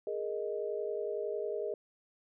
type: chord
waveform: sine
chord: Ab suspended second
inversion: none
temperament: equal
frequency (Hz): 415.3 / 466.2 / 622.3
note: Ab4 / Bb4 / Eb5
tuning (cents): 0 / 0 / 0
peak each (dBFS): -36 / -38 / -39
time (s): 0.07-1.74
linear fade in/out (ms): 2
effects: none